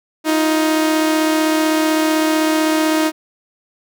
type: tone pair together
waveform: sawtooth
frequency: 313.4 / 349.2 Hz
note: D#4 / F4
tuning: +13 / 0 cents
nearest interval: major second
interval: 187 cents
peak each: -10 / -20 dBFS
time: 0.24-3.12 s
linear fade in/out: 50 ms
effects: none